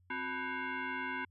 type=tone with frequency modulation; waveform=sine; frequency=261.6 Hz; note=C4; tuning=in tune; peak=-35 dBFS; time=0.1-1.25 s; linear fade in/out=5 ms; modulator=623 Hz; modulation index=3.3; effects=added 90 Hz sine -64 dBFS peak until 1.3 s